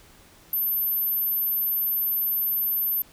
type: tone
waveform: sine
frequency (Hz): 13060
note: G#9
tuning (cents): -30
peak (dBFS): -22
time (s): 0.53-3.02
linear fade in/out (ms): 2
effects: pink hiss -53 dBFS RMS until 3.12 s